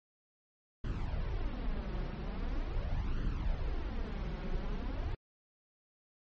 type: noise with flanger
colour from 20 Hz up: brown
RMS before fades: -35 dBFS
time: 0.84-5.15 s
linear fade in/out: 5 ms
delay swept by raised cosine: 0.65 to 5.55 ms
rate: 0.42 Hz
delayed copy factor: +0.6
effects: low-pass 4000 Hz 12 dB/octave + MP3 32 kbps